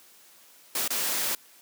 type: noise with dropouts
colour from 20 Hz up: white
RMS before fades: -28 dBFS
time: 0.75-1.35 s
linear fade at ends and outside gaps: 2 ms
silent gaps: 0.878-0.904 s
effects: white hiss -55 dBFS RMS until 1.61 s + high-pass 200 Hz 12 dB/octave